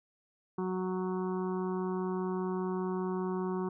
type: harmonic tone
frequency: 185 Hz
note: F#3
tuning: in tune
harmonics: 1 / 2 / 4 / 5 / 6 / 7 / 8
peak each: -34 / -34 / -47 / -43 / -44 / -52 / -55 dBFS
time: 0.58-3.69 s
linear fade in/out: 5 ms
effects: none

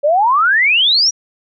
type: exponential sweep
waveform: sine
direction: up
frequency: 555 to 5900 Hz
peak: -9 dBFS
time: 0.03-1.11 s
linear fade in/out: 20 ms
effects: none

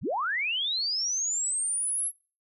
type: linear sweep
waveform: sine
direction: up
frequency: 53 to 11310 Hz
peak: -26 dBFS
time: 0.01-2.12 s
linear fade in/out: 50 ms
effects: noise-tail reverb RT60 0.4 s tail -26 dB re dry

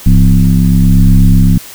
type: tone with frequency modulation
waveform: sine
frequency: 102.6 Hz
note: G#2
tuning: 21 cents flat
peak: -3 dBFS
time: 0.06-1.58 s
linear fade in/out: 5 ms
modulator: 68.1 Hz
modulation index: 1.6
effects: white hiss -31 dBFS RMS until 1.74 s

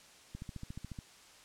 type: click train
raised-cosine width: 5 ms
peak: -30 dBFS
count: 10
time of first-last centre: 0.35-0.988 s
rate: 14.1 Hz
effects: white hiss -58 dBFS RMS until 1.44 s + low-pass 8000 Hz 12 dB/octave

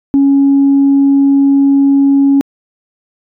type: tone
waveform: sine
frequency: 277.2 Hz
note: C#4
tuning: in tune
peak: -4 dBFS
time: 0.14-2.41 s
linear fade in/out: 0 ms
effects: tanh soft clip ceiling -2 dBFS

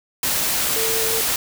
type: tone in noise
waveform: sine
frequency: 449.2 Hz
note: A4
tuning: 36 cents sharp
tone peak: -25 dBFS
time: 0.76-1.21 s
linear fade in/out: 2 ms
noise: white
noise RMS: -21 dBFS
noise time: 0.23-1.36 s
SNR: -7 dB
effects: none

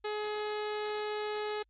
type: harmonic tone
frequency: 422.1 Hz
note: G#4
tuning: 28 cents sharp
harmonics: 1 / 2 / 3 / 4 / 5 / 6 / 7 / 8 / 9 / 10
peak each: -34 / -40 / -44 / -46 / -48 / -50 / -51 / -52 / -53 / -54 dBFS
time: 0.04-1.63 s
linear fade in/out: 10 ms
effects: added 52 Hz sine -69 dBFS peak until 1.69 s + MP3 32 kbps

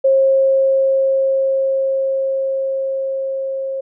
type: tone with level ramp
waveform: sine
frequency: 537 Hz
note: C5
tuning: 45 cents sharp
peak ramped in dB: -9 to -20 dBFS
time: 0.04-3.81 s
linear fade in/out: 10 ms
effects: none

